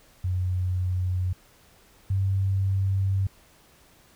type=tone pair in turn; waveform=sine; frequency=91.3 / 96.73 Hz; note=F#2 / G2; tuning=-23 / -23 cents; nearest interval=minor second; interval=100 cents; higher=second; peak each=-23 / -21 dBFS; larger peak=second; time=0.24-1.33 / 2.1-3.27 s; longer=second; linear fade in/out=5 ms; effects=pink hiss -57 dBFS RMS until 4.15 s